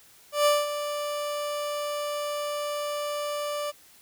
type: tone with ADSR envelope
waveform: 30% pulse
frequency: 587.3 Hz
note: D5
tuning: in tune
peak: -15 dBFS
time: 0.32-3.72 s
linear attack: 140 ms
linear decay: 200 ms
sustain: -11 dB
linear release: 25 ms
effects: white hiss -55 dBFS RMS until 4.01 s